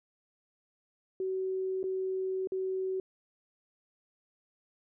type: tone with dropouts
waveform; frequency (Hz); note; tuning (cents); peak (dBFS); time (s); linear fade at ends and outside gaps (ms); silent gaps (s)
sine; 377.4; F#4; +34; -30; 1.2-3; 2; 1.83-1.839 / 2.473-2.52
effects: none